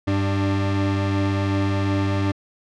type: tone pair together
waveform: 40% pulse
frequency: 98 / 296.7 Hz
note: G2 / D4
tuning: 0 / +18 cents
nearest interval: octave + perfect fifth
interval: 1918 cents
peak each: -20 / -23 dBFS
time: 0.07-2.32 s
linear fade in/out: 10 ms
effects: low-pass 4000 Hz 12 dB/octave